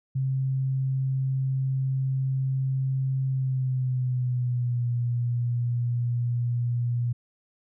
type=tone with pitch glide; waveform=sine; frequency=132.8 to 120.38 Hz; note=C3 to B2; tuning=+26 to -44 cents; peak=-23 dBFS; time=0.15-7.13 s; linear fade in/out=10 ms; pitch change=-170 cents; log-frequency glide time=3.27-4.88 s; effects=none